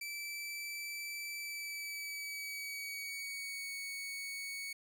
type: tone with pitch glide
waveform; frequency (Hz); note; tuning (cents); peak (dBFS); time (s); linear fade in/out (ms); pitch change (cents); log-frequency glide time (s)
sawtooth; 2322 to 2227; D7 to C#7; -20 to +7; -37; 0.01-4.73; 5; -73; 1.37-3.72
effects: none